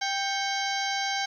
harmonic tone with a mistuned harmonic, 787 Hz, G5, 7 cents sharp, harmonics 1 / 2 / 3 / 4 / 5 / 6 / 7 / 8, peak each -30 / -33 / -35 / -36 / -37 / -38 / -38 / -39 dBFS, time 0.01-1.26 s, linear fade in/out 10 ms, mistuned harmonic 3, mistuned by -120 cents, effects 10-bit

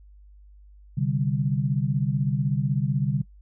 sine chord, C suspended second, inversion none, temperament equal, 130.81 / 146.83 / 196 Hz, C3 / D3 / G3, 0 / 0 / 0 cents, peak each -25 / -24 / -29 dBFS, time 0.97-3.22 s, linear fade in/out 10 ms, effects noise-tail reverb RT60 0.1 s tail -19 dB re dry + added 50 Hz sine -47 dBFS peak until 3.41 s

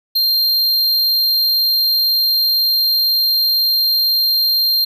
square tone, 4186 Hz, C8, in tune, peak -13 dBFS, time 0.15-4.85 s, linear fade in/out 10 ms, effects none

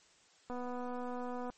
click train, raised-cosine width 1 ms, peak -29 dBFS, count 248, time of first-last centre 0.5-1.5 s, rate 247 Hz, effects white hiss -65 dBFS RMS until 1.57 s + MP3 32 kbps

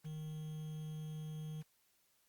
triangle tone with quantisation, 155 Hz, D#3, 6 cents flat, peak -40 dBFS, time 0.04-1.63 s, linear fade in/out 20 ms, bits 10, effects white hiss -75 dBFS RMS until 2.28 s + Opus 48 kbps

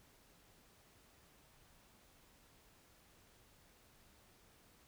silence, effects pink hiss -67 dBFS RMS until 4.87 s

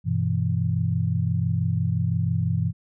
sine chord, E minor, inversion first, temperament equal with one note detuned, 97.55 / 123.47 / 164.81 Hz, G2 / B2 / E3, -8 / 0 / 0 cents, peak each -25 dBFS, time 0.04-2.73 s, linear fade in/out 50 ms, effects none

